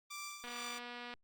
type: tone with tremolo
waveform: 10% pulse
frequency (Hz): 1174.7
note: D6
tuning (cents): 0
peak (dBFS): -34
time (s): 0.1-0.79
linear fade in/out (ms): 10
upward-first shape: sine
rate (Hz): 2.2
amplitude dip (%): 60
type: click train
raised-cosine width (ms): 0.3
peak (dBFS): -31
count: 170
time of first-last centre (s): 0.44-1.138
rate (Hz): 242
effects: Opus 24 kbps